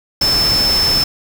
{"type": "tone in noise", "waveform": "sine", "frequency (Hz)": 5274, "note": "E8", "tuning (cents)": 0, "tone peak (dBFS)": -12, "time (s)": [0.21, 1.04], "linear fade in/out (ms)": 5, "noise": "pink", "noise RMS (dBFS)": -21, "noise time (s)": [0.21, 1.04], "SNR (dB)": 6, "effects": []}